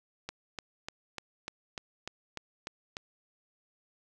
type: click train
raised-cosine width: 0.2 ms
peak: -20 dBFS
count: 10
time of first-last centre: 0.29-2.969 s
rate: 3.36 Hz
effects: none